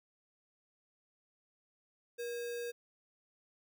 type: tone with sample-and-hold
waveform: sine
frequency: 476.2 Hz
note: A#4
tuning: 37 cents sharp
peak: -37 dBFS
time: 2.18-2.72 s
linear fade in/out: 20 ms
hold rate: 2100 Hz
effects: none

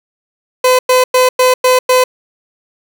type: tone bursts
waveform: 30% pulse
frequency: 508 Hz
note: B4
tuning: 49 cents sharp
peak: -4 dBFS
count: 6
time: 0.64-2.04 s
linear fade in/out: 5 ms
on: 150 ms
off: 100 ms
effects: none

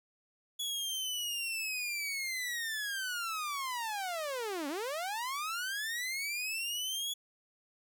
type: linear two-way sweep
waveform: sawtooth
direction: down then up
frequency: 3400 to 269 to 3400 Hz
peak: -31 dBFS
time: 0.59-7.14 s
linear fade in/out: 10 ms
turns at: 4.68 s
effects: none

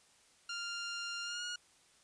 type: tone with pitch glide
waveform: 15% pulse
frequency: 1396.9 to 1440.3 Hz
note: F6 to F#6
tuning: 0 to -47 cents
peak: -32 dBFS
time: 0.49-1.56 s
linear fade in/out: 5 ms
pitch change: +53 cents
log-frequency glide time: 1.23-1.44 s
effects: white hiss -66 dBFS RMS until 2.03 s + resampled to 22050 Hz

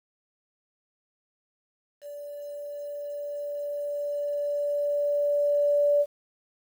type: tone with level ramp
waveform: sine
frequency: 580 Hz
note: D5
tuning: 22 cents flat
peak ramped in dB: -37 to -18 dBFS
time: 2.01-6.06 s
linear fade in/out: 50 ms
effects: 9-bit

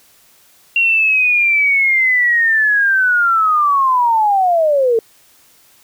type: linear sweep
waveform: sine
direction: down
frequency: 2761 to 439.6 Hz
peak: -10 dBFS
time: 0.76-4.99 s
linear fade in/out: 2 ms
effects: white hiss -50 dBFS RMS until 5.83 s

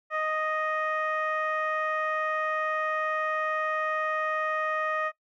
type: tone with low-pass filter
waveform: 15% pulse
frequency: 622.3 Hz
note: D#5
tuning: in tune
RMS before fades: -29 dBFS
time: 0.1-5.12 s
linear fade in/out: 50 ms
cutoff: 1600 Hz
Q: 1.8
effects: noise-tail reverb RT60 0.1 s tail -19 dB re dry

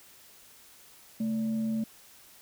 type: tone with frequency modulation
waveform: sine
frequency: 221.2 Hz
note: A3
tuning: 9 cents sharp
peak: -27 dBFS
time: 1.2-1.84 s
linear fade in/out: 5 ms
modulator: 355 Hz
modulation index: 0.24
effects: white hiss -55 dBFS RMS until 2.41 s

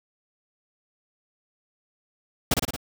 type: noise with echo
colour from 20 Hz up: pink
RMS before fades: -20 dBFS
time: 2.51-2.54 s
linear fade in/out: 5 ms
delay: 56 ms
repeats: 4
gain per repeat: -3 dB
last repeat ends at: 2.764 s
effects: none

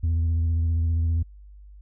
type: tone with vibrato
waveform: sine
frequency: 82.41 Hz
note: E2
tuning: in tune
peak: -17 dBFS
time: 0.03-1.23 s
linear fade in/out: 10 ms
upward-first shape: square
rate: 15 Hz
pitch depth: 23 cents each way
effects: tanh soft clip ceiling -19 dBFS + added 50 Hz sine -43 dBFS peak until 1.81 s

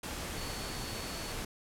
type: tone in noise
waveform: sine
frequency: 4435 Hz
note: C#8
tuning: in tune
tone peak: -47 dBFS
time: 0.37-1.32 s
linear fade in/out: 5 ms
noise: pink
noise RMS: -39 dBFS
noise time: 0.03-1.45 s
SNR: -11 dB
effects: low-pass 12000 Hz 12 dB/octave

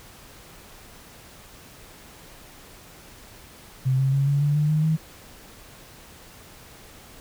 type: tone with pitch steps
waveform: sine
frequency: 130.81 / 134.41 / 138.11 / 141.91 / 145.82 / 149.83 / 153.95 / 158.19 Hz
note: C3 / C3 / C#3 / C#3 / D3 / D3 / D#3 / D#3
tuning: 0 / +47 / -6 / +41 / -12 / +35 / -18 / +29 cents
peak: -18 dBFS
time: 3.85-4.97 s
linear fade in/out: 20 ms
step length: 140 ms
effects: pink hiss -47 dBFS RMS until 7.2 s

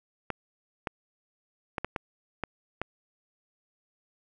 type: clicks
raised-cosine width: 0.5 ms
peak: -15 dBFS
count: 7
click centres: 0.303 / 0.872 / 1.782 / 1.846 / 1.962 / 2.437 / 2.816 s
effects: none

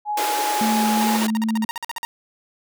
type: tone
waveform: sine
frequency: 838 Hz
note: G#5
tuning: 15 cents sharp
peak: -21 dBFS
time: 0.05-1.2 s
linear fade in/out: 50 ms
type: high-pass noise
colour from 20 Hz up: pink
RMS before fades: -26 dBFS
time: 0.17-1.27 s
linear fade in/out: 5 ms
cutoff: 300 Hz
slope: 96 dB/octave
type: tone with vibrato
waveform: sine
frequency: 220 Hz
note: A3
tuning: in tune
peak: -19 dBFS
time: 0.61-1.65 s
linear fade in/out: 2 ms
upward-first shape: sine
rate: 2.6 Hz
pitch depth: 12 cents each way
type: tone bursts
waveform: sawtooth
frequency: 932.3 Hz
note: A#5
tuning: in tune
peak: -22 dBFS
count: 16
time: 1.01-2.05 s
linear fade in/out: 0 ms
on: 20 ms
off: 48 ms
effects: none

